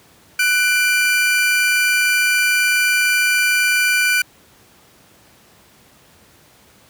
40% pulse tone pair together, 1491 / 2367 Hz, F#6 / D7, +13 / +13 cents, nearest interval minor sixth, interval 800 cents, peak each -16 dBFS, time 0.39-4.22 s, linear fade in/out 5 ms, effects pink hiss -50 dBFS RMS until 6.89 s + high-pass 80 Hz 12 dB/octave

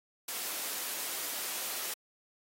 white high-pass noise, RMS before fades -37 dBFS, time 0.28-1.94 s, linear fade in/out 5 ms, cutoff 310 Hz, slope 12 dB/octave, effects AAC 48 kbps

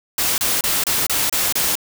white noise bursts, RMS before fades -19 dBFS, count 7, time 0.18-1.754 s, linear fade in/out 2 ms, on 200 ms, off 29 ms, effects none

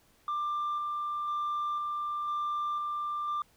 sine tone with tremolo, 1187 Hz, D6, 18 cents sharp, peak -27 dBFS, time 0.28-3.42 s, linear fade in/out 2 ms, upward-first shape square, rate 1 Hz, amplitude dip 25%, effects tanh soft clip ceiling -28 dBFS + pink hiss -65 dBFS RMS until 3.56 s

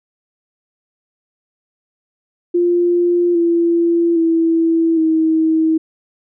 sine tone with pitch steps, 349.2 / 339.1 / 329.2 / 319.7 Hz, F4 / E4 / E4 / D#4, 0 / +49 / -2 / +47 cents, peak -11 dBFS, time 2.54-5.78 s, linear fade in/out 10 ms, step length 810 ms, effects none

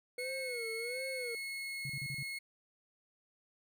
35% pulse tone with pitch glide, 2184 to 2171 Hz, C#7 to C#7, -26 to -37 cents, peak -37 dBFS, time 0.18-2.39 s, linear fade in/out 10 ms, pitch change -11 cents, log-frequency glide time 1.19-1.96 s
triangle tone with vibrato, 487.4 Hz, B4, 23 cents flat, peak -38 dBFS, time 0.18-1.35 s, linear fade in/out 2 ms, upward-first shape sine, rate 1.4 Hz, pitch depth 140 cents each way
sine tone bursts, 138.59 Hz, C#3, in tune, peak -40 dBFS, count 5, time 1.85-2.229 s, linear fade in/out 2 ms, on 47 ms, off 36 ms
effects none

